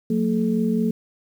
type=tone cluster; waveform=sine; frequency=181.4 / 226.1 / 430.6 Hz; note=F#3 / A3 / A4; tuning=-34 / +47 / -37 cents; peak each=-24 / -20 / -27 dBFS; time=0.1-0.91 s; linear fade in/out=5 ms; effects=8-bit